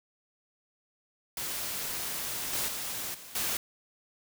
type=noise with level steps; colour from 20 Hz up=white; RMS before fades=-35 / -31 / -36 / -47 / -31 dBFS; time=1.37-3.57 s; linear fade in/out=2 ms; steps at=2.53 / 2.68 / 3.14 / 3.35 s; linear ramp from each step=5 ms; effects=none